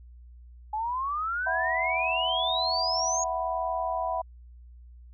sine exponential sweep, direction up, 841 to 6730 Hz, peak -27 dBFS, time 0.73-3.24 s, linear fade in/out 5 ms
sine chord, E suspended second, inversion none, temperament equal, 659.3 / 740 / 987.8 Hz, E5 / F#5 / B5, 0 / 0 / 0 cents, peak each -31 dBFS, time 1.46-4.22 s, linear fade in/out 10 ms
effects added 60 Hz sine -46 dBFS peak until 5.13 s

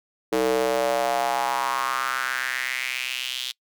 square tone with high-pass filter sweep, 63.8 Hz, C2, 43 cents flat, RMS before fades -25 dBFS, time 0.32-3.52 s, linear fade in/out 10 ms, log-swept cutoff 390 to 3500 Hz, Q 4, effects noise-tail reverb RT60 0.1 s tail -24 dB re dry

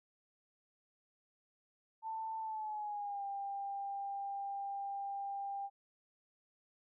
sine tone with pitch glide, 888 to 795.7 Hz, A5 to G5, +16 to +26 cents, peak -38 dBFS, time 2.02-5.7 s, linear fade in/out 50 ms, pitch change -190 cents, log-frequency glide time 2.4-3.24 s, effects none

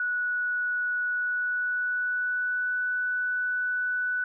sine tone with pitch glide, 1470 to 1487.9 Hz, F#6 to F#6, -12 to +9 cents, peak -25 dBFS, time 0-4.24 s, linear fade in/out 2 ms, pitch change +21 cents, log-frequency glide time 1.04-2.77 s, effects none

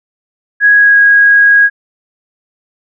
sine tone with pitch glide, 1661.2 to 1645.9 Hz, G#6 to G#6, 0 to -16 cents, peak -3 dBFS, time 0.6-1.7 s, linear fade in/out 50 ms, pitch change -16 cents, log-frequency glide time 0.74-0.99 s, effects none

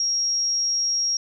sine tone, 5600 Hz, F8, 4 cents sharp, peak -20 dBFS, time 0-1.17 s, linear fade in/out 2 ms, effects none

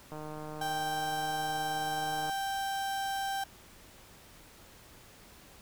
click train, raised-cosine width 1 ms, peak -29 dBFS, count 334, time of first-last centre 0.12-2.296 s, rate 153 Hz
35% pulse tone, 784 Hz, G5, in tune, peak -30 dBFS, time 0.61-3.44 s, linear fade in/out 5 ms
effects pink hiss -55 dBFS RMS until 5.61 s

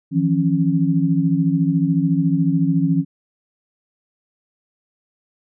sine tone cluster, 159.6 / 173.5 / 274.1 Hz, D#3 / F3 / C#4, +44 / -11 / -19 cents, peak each -19 dBFS, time 0.11-3.05 s, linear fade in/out 50 ms, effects none

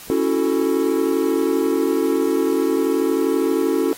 triangle chord, F# minor seventh, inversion second, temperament equal, 277.2 / 329.6 / 370 / 440 Hz, C#4 / E4 / F#4 / A4, 0 / 0 / 0 / 0 cents, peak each -20 dBFS, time 0.1-3.93 s, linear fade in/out 0 ms, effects white hiss -39 dBFS RMS until 3.97 s + AAC 48 kbps

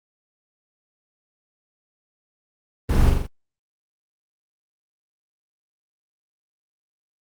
brown noise with echo, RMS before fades -19 dBFS, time 2.89-3.1 s, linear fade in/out 5 ms, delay 42 ms, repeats 4, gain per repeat -3 dB, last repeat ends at 3.268 s, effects Opus 24 kbps

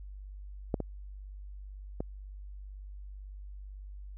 clicks, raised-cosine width 2 ms, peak -15 / -20 / -20 dBFS, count 3, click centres 0.742 / 0.803 / 2.005 s, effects added 49 Hz sine -42 dBFS peak until 4.17 s

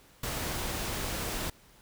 pink noise, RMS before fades -34 dBFS, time 0.23-1.5 s, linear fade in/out 5 ms, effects pink hiss -59 dBFS RMS until 1.81 s

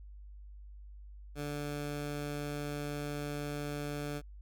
15% pulse tone, 146 Hz, D3, 10 cents flat, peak -30 dBFS, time 1.35-4.22 s, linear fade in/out 50 ms, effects added 50 Hz sine -47 dBFS peak until 4.41 s

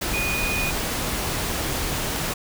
sine tone in noise, 2475 Hz, D#7, 10 cents flat, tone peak -25 dBFS, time 0.13-0.71 s, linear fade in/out 10 ms, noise pink, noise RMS -26 dBFS, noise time 0.01-2.34 s, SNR -2 dB, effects none

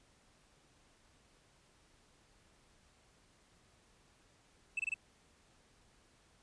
triangle tone bursts, 2633 Hz, E7, 3 cents flat, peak -31 dBFS, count 4, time 4.77-4.942 s, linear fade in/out 5 ms, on 25 ms, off 24 ms, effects pink hiss -68 dBFS RMS until 6.42 s + resampled to 22050 Hz

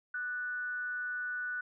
sine tone with amplitude modulation, 1480 Hz, F#6, in tune, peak -32 dBFS, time 0.14-1.61 s, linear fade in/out 5 ms, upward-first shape sine, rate 279 Hz, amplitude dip 40%, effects none

